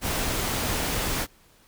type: noise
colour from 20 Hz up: pink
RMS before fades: -27 dBFS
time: 0.01-1.27 s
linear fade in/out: 50 ms
effects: pink hiss -58 dBFS RMS until 1.67 s